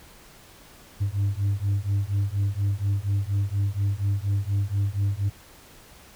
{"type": "beating tone pair", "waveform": "sine", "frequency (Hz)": [98, 102.2], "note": ["G2", "G#2"], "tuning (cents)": [0, -27], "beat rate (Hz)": 4.2, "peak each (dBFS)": -23, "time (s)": [1, 5.3], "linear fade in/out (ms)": 20, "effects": ["tanh soft clip ceiling -19 dBFS", "pink hiss -50 dBFS RMS until 6.15 s"]}